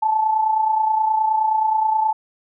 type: tone with amplitude modulation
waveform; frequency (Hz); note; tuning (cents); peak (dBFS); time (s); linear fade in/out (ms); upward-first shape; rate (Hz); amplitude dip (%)
sine; 872; A5; -16; -13; 0.02-2.13; 10; sine; 29.5; 55
effects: none